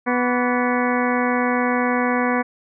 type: harmonic tone with a mistuned harmonic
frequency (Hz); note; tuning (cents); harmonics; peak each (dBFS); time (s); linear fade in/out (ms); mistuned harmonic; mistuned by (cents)
246.9; B3; 0; 1 / 2 / 3 / 4 / 5 / 6 / 7 / 8 / 9; -21 / -24 / -26 / -27 / -28 / -29 / -29 / -30 / -31; 0.06-2.43; 20; 5; -120
effects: none